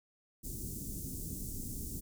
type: band-stop noise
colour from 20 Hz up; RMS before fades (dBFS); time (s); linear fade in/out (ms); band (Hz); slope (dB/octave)
pink; -41; 0.43-2.01; 20; 310 to 7000; 24
effects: none